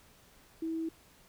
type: tone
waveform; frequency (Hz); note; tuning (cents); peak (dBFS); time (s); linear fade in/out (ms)
sine; 324.9; E4; -25; -32; 0.62-0.89; 5
effects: pink hiss -61 dBFS RMS until 1.28 s